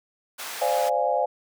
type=high-pass noise; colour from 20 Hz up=pink; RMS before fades=-35 dBFS; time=0.38-0.9 s; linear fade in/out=20 ms; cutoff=850 Hz; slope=12 dB/octave
type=chord; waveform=sine; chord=D half-diminished seventh; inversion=third; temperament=equal with one note detuned; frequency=517.8 / 587.3 / 698.5 / 830.6 Hz; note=C5 / D5 / F5 / Ab5; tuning=-18 / 0 / 0 / 0 cents; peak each=-26 dBFS; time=0.61-1.26 s; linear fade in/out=10 ms
effects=none